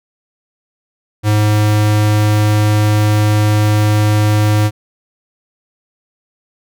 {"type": "tone", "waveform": "square", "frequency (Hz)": 105.7, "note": "G#2", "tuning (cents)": 31, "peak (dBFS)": -10, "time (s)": [1.23, 4.71], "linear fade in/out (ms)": 50, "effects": []}